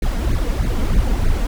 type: noise with flanger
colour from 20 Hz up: brown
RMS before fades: -17 dBFS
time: 0.02-1.47 s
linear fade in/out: 5 ms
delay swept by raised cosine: 0.45 to 4.35 ms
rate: 3.2 Hz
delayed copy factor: +0.95
effects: none